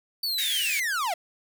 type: linear sweep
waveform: 45% pulse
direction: down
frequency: 4593 to 636 Hz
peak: -25 dBFS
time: 0.23-1.14 s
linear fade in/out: 5 ms
type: high-pass noise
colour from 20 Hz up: pink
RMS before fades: -32 dBFS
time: 0.38-0.8 s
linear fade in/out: 5 ms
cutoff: 1600 Hz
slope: 96 dB/octave
effects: none